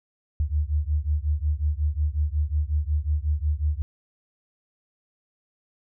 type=beating tone pair; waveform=sine; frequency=72.7 / 78.2 Hz; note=D2 / D#2; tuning=-17 / +9 cents; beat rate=5.5 Hz; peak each=-24 / -25 dBFS; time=0.4-3.82 s; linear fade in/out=0 ms; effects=none